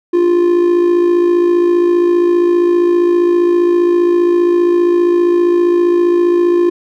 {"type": "tone with amplitude modulation", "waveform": "triangle", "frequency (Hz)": 349.2, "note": "F4", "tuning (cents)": 0, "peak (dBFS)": -4, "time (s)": [0.13, 6.7], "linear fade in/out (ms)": 10, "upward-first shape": "sine", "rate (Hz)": 55.1, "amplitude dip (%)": 50, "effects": []}